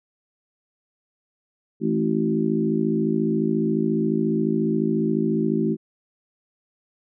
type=harmonic tone with a mistuned harmonic; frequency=54.3 Hz; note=A1; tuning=22 cents flat; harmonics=3 / 4 / 5 / 6 / 7; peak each=-27 / -23 / -30 / -25 / -26 dBFS; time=1.8-5.77 s; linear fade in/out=50 ms; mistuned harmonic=5; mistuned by=-19 cents; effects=none